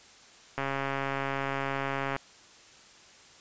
click train, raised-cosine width 0.5 ms, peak -16 dBFS, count 218, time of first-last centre 0.58-2.164 s, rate 137 Hz, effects white hiss -54 dBFS RMS until 3.4 s + resampled to 16000 Hz

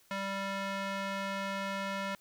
square tone with band-pass filter, 196 Hz, G3, in tune, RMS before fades -36 dBFS, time 0.11-2.15 s, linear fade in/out 0 ms, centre 1600 Hz, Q 0.7, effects white hiss -65 dBFS RMS until 2.2 s

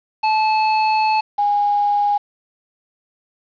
square / sine tone pair in turn, 868 / 820.8 Hz, A5 / G#5, -24 / -21 cents, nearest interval minor second, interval 97 cents, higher first, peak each -15 / -14 dBFS, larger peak second, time 0.23-1.21 / 1.38-2.18 s, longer first, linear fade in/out 10 ms, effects resampled to 11025 Hz + 7-bit

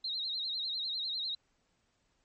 sine tone with vibrato, 3951 Hz, B7, in tune, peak -33 dBFS, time 0.04-1.35 s, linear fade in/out 5 ms, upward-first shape sine, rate 10 Hz, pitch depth 110 cents each way, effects pink hiss -75 dBFS RMS until 2.24 s + MP3 32 kbps

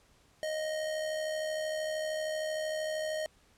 square tone with amplitude modulation, 622.3 Hz, D#5, in tune, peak -31 dBFS, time 0.43-3.26 s, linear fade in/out 0 ms, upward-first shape sine, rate 73 Hz, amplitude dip 40%, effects pink hiss -65 dBFS RMS until 3.57 s + low-pass 10000 Hz 12 dB/octave

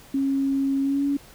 sine tone with pitch glide, 273 to 281.8 Hz, C#4 to C#4, -26 to +29 cents, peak -20 dBFS, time 0.14-1.17 s, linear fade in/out 5 ms, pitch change +55 cents, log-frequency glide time 0.81-1.05 s, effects pink hiss -49 dBFS RMS until 1.34 s

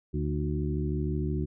harmonic tone with a mistuned harmonic, 73.42 Hz, D2, in tune, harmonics 1 / 2 / 3 / 4 / 5, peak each -31 / -31 / -36 / -36 / -36 dBFS, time 0.13-1.46 s, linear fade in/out 20 ms, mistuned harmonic 4, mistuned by +45 cents, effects none

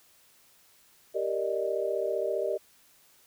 sine chord, Eb major seventh, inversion first, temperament equal, 392 / 466.2 / 587.3 / 622.3 Hz, G4 / Bb4 / D5 / Eb5, 0 / 0 / 0 / 0 cents, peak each -32 / -33 / -33 / -32 dBFS, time 1.14-2.58 s, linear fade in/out 20 ms, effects white hiss -61 dBFS RMS until 3.26 s

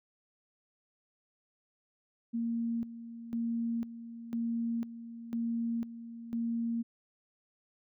sine tone with tremolo, 231.9 Hz, A#3, 9 cents flat, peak -30 dBFS, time 2.33-6.83 s, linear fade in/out 20 ms, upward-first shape square, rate 1 Hz, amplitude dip 75%, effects none

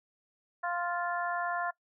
harmonic tone, 349.2 Hz, F4, in tune, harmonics 2 / 3 / 4 / 5, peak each -34 / -36 / -37 / -38 dBFS, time 0.63-1.71 s, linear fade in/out 10 ms, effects noise-tail reverb RT60 0.1 s tail -21 dB re dry

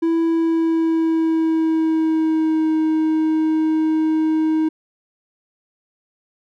triangle tone with pitch glide, 330.1 to 315 Hz, E4 to D#4, +2 to +21 cents, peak -13 dBFS, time 0.02-4.69 s, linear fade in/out 10 ms, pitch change -81 cents, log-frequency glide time 0.22-2.76 s, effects none

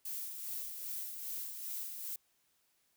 violet noise with tremolo, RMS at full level -40 dBFS, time 0.05-2.16 s, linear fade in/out 5 ms, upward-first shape sine, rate 2.5 Hz, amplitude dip 45%, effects white hiss -75 dBFS RMS until 2.96 s

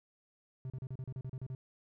triangle tone bursts, 129.4 Hz, C3, 19 cents flat, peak -36 dBFS, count 11, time 0.65-1.55 s, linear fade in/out 2 ms, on 50 ms, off 35 ms, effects none

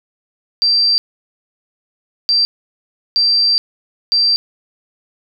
sine tone bursts at uneven times, 4699 Hz, D8, in tune, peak -10 dBFS, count 4, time 0.62-0.98 / 2.29-2.45 / 3.16-3.58 / 4.12-4.36 s, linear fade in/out 0 ms, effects none

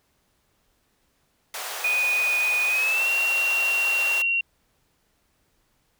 pink high-pass noise, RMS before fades -33 dBFS, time 1.54-4.22 s, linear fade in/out 2 ms, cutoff 570 Hz, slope 24 dB/octave
sine tone with pitch glide, 2476 to 2747 Hz, D#7 to F7, -9 to -29 cents, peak -20 dBFS, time 1.84-4.41 s, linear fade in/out 5 ms, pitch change +180 cents, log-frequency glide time 2.69-3.09 s
effects pink hiss -68 dBFS RMS until 5.99 s

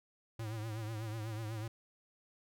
square tone with vibrato, 110 Hz, A2, in tune, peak -39 dBFS, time 0.39-1.68 s, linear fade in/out 5 ms, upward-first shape triangle, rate 8.1 Hz, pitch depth 91 cents each way, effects none

